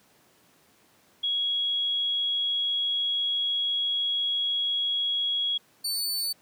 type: tone pair in turn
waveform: sine / sawtooth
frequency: 3322 / 4502 Hz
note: G#7 / C#8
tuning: 0 / +26 cents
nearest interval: perfect fourth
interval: 526 cents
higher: second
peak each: -24 dBFS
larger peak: neither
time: 1.23-5.58 / 5.84-6.33 s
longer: first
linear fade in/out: 10 ms
effects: pink hiss -61 dBFS RMS until 6.41 s + high-pass 150 Hz 12 dB/octave